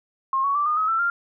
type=tone with pitch steps; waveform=sine; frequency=1070 / 1118 / 1168.2 / 1220.6 / 1275.4 / 1332.6 / 1392.4 Hz; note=C6 / C#6 / D6 / D#6 / D#6 / E6 / F6; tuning=+38 / +14 / -10 / -34 / +42 / +18 / -6 cents; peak=-19 dBFS; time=0.33-1.1 s; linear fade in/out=2 ms; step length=110 ms; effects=none